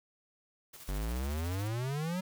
white noise with tremolo, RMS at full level -49 dBFS, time 0.73-1.68 s, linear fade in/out 10 ms, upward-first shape square, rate 14 Hz, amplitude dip 45%
square exponential sweep, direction up, 46.25 to 190 Hz, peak -33 dBFS, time 0.88-2.21 s, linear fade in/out 10 ms
effects none

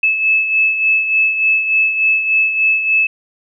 sine beating tone pair, 2606 / 2609.4 Hz, E7 / E7, -20 / -18 cents, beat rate 3.4 Hz, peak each -12 / -20 dBFS, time 0.03-3.07 s, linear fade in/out 5 ms, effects none

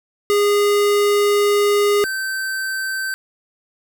square tone pair in turn, 410 / 1548 Hz, G#4 / G6, -22 / -22 cents, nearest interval octave + major seventh, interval 2300 cents, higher second, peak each -14 / -22 dBFS, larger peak first, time 0.3-2.04 / 2.04-3.14 s, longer first, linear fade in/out 0 ms, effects none

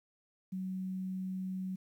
sine tone, 187.5 Hz, F#3, 23 cents sharp, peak -35 dBFS, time 0.52-1.76 s, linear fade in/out 10 ms, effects 11-bit

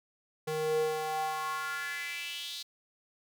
square tone with high-pass filter sweep, 155.56 Hz, D#3, in tune, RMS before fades -34 dBFS, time 0.47-2.63 s, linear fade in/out 10 ms, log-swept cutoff 320 to 4100 Hz, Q 4.4, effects none

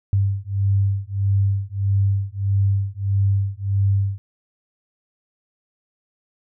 sine beating tone pair, 98 / 99.6 Hz, G2 / G2, 0 / +28 cents, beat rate 1.6 Hz, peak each -20 / -20 dBFS, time 0.13-4.18 s, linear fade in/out 0 ms, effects none

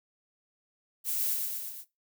violet noise with echo, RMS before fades -31 dBFS, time 1.04-1.37 s, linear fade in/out 50 ms, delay 120 ms, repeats 4, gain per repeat -3 dB, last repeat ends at 1.85 s, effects noise-tail reverb RT60 0.2 s tail -17 dB re dry

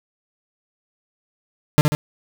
40% pulse tone with echo, 150.2 Hz, D3, 39 cents sharp, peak -8 dBFS, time 1.78-1.81 s, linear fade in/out 0 ms, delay 70 ms, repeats 2, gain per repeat -5 dB, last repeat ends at 1.95 s, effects none

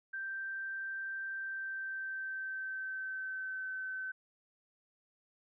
sine tone with pitch glide, 1568 to 1529.5 Hz, G6 to G6, 0 to -43 cents, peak -37 dBFS, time 0.13-4.12 s, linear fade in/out 10 ms, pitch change -43 cents, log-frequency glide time 1.34-3.71 s, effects none

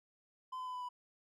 triangle tone with pitch steps, 1024 / 1015.2 / 1006.4 / 997.7 / 989.1 Hz, C6 / B5 / B5 / B5 / B5, -38 / +47 / +32 / +17 / +2 cents, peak -38 dBFS, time 0.52-0.89 s, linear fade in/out 10 ms, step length 74 ms, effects none

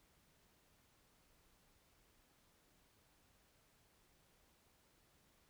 silence, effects pink hiss -73 dBFS RMS until 5.49 s

